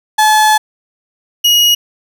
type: tone pair in turn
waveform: 35% pulse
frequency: 860 / 2893 Hz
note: A5 / F#7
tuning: -40 / -40 cents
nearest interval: octave + major sixth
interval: 2100 cents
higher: second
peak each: -5 dBFS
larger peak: neither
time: 0.18-0.58 / 1.44-1.75 s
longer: first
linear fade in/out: 10 ms
effects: none